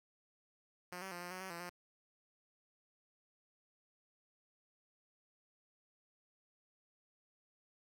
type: tone with pitch steps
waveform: 5% pulse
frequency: 178.8 / 191.3 / 175 / 176.9 / 184.8 / 189.4 / 170.4 / 177 Hz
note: F3 / G3 / F3 / F3 / F#3 / F#3 / F3 / F3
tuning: +41 / -42 / +4 / +23 / -2 / +41 / -42 / +23 cents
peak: -33 dBFS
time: 0.92-1.696 s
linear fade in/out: 5 ms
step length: 97 ms
effects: none